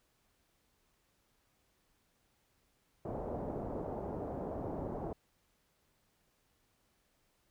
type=low-pass noise; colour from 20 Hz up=white; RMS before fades=-40 dBFS; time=3.05-5.13 s; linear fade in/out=2 ms; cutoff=700 Hz; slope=24 dB/octave; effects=pink hiss -75 dBFS RMS until 7.5 s